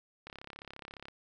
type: click train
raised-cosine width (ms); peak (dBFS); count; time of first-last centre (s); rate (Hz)
0.3; -29; 29; 0.27-1.084; 34.4
effects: none